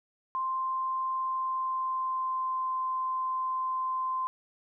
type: tone with pitch glide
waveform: sine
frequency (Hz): 1046.5 to 1038.1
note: C6 to C6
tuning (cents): 0 to -14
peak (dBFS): -28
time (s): 0.35-4.27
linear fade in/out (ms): 0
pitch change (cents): -14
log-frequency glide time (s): 1.12-2.78
effects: none